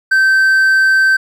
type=tone; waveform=triangle; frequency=1551 Hz; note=G6; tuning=19 cents flat; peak=-6 dBFS; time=0.11-1.17 s; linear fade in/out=10 ms; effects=none